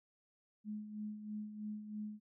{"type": "tone with tremolo", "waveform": "sine", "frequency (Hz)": 211.6, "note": "G#3", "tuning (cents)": 33, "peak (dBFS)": -39, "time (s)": [0.64, 2.2], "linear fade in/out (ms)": 50, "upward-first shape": "sine", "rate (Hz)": 3.1, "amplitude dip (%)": 60, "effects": []}